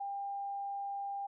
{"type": "tone", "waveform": "sine", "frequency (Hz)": 798, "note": "G5", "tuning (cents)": 31, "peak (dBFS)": -36, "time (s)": [0, 1.27], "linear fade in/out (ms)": 10, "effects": []}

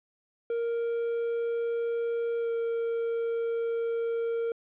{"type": "tone with pitch glide", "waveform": "triangle", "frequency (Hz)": [466.2, 462.2], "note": ["A#4", "A#4"], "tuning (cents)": [0, -15], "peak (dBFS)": -25, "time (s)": [0.5, 4.52], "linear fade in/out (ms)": 2, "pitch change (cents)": -15, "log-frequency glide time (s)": [2.39, 2.5], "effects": ["resampled to 8000 Hz", "11-bit"]}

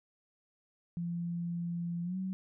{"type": "tone with pitch glide", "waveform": "sine", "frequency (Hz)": [171.6, 188.22], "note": ["F3", "F#3"], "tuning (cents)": [-30, 30], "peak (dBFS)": -33, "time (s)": [0.97, 2.33], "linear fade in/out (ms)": 0, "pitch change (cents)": 160, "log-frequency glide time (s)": [2.03, 2.17], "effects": []}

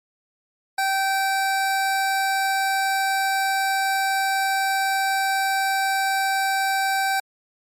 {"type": "tone", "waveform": "25% pulse", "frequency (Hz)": 776, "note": "G5", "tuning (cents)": -18, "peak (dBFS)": -16, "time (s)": [0.78, 7.2], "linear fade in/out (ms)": 5, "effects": ["MP3 64 kbps"]}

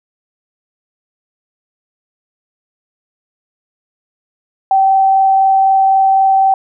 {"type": "tone with frequency modulation", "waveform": "sine", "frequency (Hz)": 773, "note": "G5", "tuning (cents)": -24, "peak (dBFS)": -7, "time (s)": [4.71, 6.54], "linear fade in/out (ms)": 2, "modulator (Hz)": 23.9, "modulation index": 0.21, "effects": []}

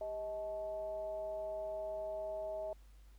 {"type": "tone with frequency modulation", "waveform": "sine", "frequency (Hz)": 633, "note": "D#5", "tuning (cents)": 30, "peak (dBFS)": -38, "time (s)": [0.01, 2.73], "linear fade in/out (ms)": 2, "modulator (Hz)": 235, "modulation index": 0.45, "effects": ["added 50 Hz sine -56 dBFS peak until 3.18 s", "pink hiss -71 dBFS RMS until 3.18 s"]}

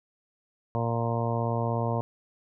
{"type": "harmonic tone", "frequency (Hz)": 116.54, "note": "A#2", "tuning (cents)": 0, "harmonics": [1, 2, 3, 4, 5, 6, 7, 8, 9], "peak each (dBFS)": [-28, -34, -39, -34, -34, -35, -43, -35, -39], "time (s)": [0.75, 2.01], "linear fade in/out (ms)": 0, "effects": []}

